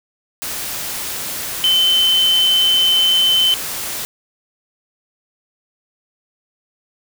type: tone in noise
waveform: sine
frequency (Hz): 3064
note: G7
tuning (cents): -40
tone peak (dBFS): -11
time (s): 1.64-3.54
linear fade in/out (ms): 0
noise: white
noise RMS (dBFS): -25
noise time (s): 0.42-4.05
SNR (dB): +11
effects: none